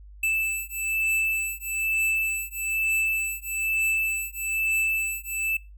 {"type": "beating tone pair", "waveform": "square", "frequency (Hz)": [2637, 2638.1], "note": ["E7", "E7"], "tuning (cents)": [0, 1], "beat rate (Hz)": 1.1, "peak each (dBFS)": -28, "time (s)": [0.23, 5.57], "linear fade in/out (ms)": 5, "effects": ["noise-tail reverb RT60 0.3 s tail -23 dB re dry", "added 50 Hz sine -43 dBFS peak until 5.77 s"]}